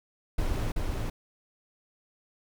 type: noise with echo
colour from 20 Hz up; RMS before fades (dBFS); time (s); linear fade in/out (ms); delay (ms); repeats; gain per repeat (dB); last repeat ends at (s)
brown; -28; 0.38-0.72; 5; 380; 1; -2; 1.1
effects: none